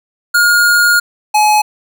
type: tone pair in turn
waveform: square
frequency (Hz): 1426 / 847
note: F6 / G#5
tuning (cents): +36 / +34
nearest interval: major sixth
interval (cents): 902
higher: first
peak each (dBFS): -8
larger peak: neither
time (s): 0.34-1 / 1.34-1.62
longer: first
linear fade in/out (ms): 10
effects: none